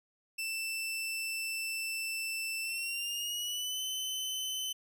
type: tone with pitch glide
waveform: sawtooth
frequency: 2664 to 3043 Hz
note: E7 to F#7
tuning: +18 to +48 cents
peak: -31 dBFS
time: 0.38-4.73 s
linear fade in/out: 10 ms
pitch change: +230 cents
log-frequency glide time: 2.62-3.81 s
effects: none